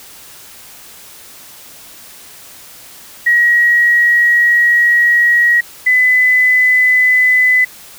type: tone pair in turn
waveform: sine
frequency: 1903 / 2007 Hz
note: A#6 / B6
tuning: +35 / +27 cents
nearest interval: minor second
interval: 92 cents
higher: second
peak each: -7 dBFS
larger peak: neither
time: 3.26-5.61 / 5.86-7.65 s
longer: first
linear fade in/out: 10 ms
effects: white hiss -37 dBFS RMS until 7.98 s